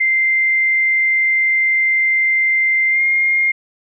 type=tone with pitch glide; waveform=sine; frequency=2088 to 2126 Hz; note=C7 to C7; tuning=-4 to +27 cents; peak=-12 dBFS; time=0-3.52 s; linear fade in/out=10 ms; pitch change=+31 cents; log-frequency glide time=2.89-3.02 s; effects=none